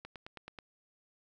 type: click train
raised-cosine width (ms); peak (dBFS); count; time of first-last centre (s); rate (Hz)
0.3; -29; 6; 0.05-0.588; 9.3
effects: none